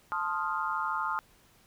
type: chord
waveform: sine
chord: F dominant seventh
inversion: first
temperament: equal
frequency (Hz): 880 / 1046.5 / 1244.5 / 1396.9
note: A5 / C6 / Eb6 / F6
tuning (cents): 0 / 0 / 0 / 0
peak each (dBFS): -35 / -35 / -33 / -35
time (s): 0.12-1.19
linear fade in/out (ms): 0
effects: pink hiss -62 dBFS RMS until 1.66 s